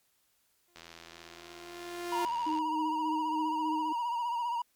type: tone with exponential growth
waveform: sawtooth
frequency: 349.2 Hz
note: F4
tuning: in tune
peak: -27 dBFS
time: 0.68-2.25 s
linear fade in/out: 1 ms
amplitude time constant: 340 ms
type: click train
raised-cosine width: 0.2 ms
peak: -30 dBFS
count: 153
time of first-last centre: 0.76-2.587 s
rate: 83.2 Hz
type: tone with vibrato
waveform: triangle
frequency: 950 Hz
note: A#5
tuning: 33 cents sharp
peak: -28 dBFS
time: 2.12-4.62 s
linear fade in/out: 5 ms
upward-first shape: sine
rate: 15 Hz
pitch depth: 54 cents each way
type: tone with tremolo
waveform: sine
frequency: 311.1 Hz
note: D#4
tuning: in tune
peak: -31 dBFS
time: 2.46-3.93 s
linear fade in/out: 10 ms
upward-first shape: sine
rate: 3.4 Hz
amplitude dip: 45%
effects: white hiss -72 dBFS RMS until 4.75 s + MP3 96 kbps